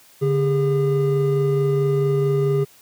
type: tone pair together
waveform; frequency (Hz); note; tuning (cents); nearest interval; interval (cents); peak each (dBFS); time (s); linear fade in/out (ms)
triangle; 143.12 / 404.8; D3 / G#4; -44 / -44; octave + tritone; 1800; -17; 0.21-2.65; 20
effects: white hiss -51 dBFS RMS until 2.81 s + high-pass 80 Hz 12 dB/octave